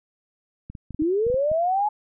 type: clicks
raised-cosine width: 5 ms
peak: -24 dBFS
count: 9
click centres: 0.7 / 0.752 / 0.907 / 0.946 / 1.021 / 1.267 / 1.301 / 1.343 / 1.516 s
type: linear sweep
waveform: sine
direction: up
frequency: 293.7 to 856 Hz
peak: -19 dBFS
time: 0.99-1.89 s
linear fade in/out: 10 ms
effects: none